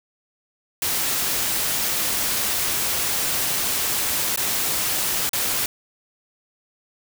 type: noise with dropouts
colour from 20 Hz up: white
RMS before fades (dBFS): -23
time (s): 0.82-5.66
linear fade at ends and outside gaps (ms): 2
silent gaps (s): 4.361-4.374 / 5.293-5.332
effects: none